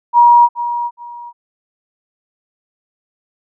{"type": "tone with echo", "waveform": "sine", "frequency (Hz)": 954, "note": "A#5", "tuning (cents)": 40, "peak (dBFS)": -4, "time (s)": [0.13, 0.49], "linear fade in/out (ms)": 50, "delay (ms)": 420, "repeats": 2, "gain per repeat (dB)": -12, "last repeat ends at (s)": 1.33, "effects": []}